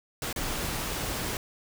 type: noise with dropouts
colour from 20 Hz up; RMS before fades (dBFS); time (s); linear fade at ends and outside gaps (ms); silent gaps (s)
pink; -32; 0.22-1.37; 1; 0.328-0.361
effects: none